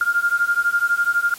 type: beating tone pair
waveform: sine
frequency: 1399 / 1411 Hz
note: F6 / F6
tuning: +3 / +17 cents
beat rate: 12 Hz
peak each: -19 / -19 dBFS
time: 0.01-1.34 s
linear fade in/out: 2 ms
effects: white hiss -40 dBFS RMS until 1.38 s + MP3 64 kbps